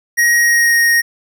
square tone with pitch glide, 1889 to 1866.2 Hz, A#6 to A#6, +22 to +1 cents, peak -10 dBFS, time 0.17-1.02 s, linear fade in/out 20 ms, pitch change -21 cents, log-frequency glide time 0.37-0.78 s, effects none

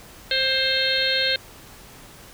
harmonic tone, 528 Hz, C5, 16 cents sharp, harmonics 1 / 3 / 4 / 5 / 6 / 7 / 8, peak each -28 / -26 / -29 / -30 / -28 / -26 / -24 dBFS, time 0.31-1.36 s, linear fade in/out 2 ms, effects pink hiss -45 dBFS RMS until 2.33 s

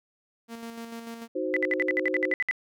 sawtooth tone with tremolo, 230.7 Hz, A#3, 18 cents flat, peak -32 dBFS, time 0.48-1.28 s, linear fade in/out 50 ms, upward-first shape square, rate 6.8 Hz, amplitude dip 40%
sine chord, C diminished, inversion first, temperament equal, 311.1 / 370 / 523.3 Hz, Eb4 / Gb4 / C5, 0 / 0 / 0 cents, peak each -32 / -31 / -30 dBFS, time 1.35-2.34 s, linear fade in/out 10 ms
sine tone bursts, 2000 Hz, B6, 21 cents sharp, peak -22 dBFS, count 12, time 1.54-2.511 s, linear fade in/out 0 ms, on 25 ms, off 61 ms
effects none

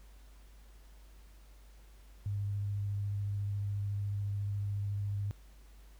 sine tone with vibrato, 101.1 Hz, G#2, 46 cents flat, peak -32 dBFS, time 2.26-5.31 s, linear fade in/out 0 ms, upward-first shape sine, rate 14 Hz, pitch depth 13 cents each way, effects added 50 Hz sine -53 dBFS peak until 5.99 s + pink hiss -65 dBFS RMS until 5.99 s

